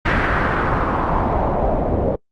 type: noise with low-pass filter sweep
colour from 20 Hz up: pink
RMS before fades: -18 dBFS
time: 0.05-2.16 s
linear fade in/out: 10 ms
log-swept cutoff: 1900 to 530 Hz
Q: 2.3
effects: noise-tail reverb RT60 0.1 s tail -24 dB re dry + Opus 48 kbps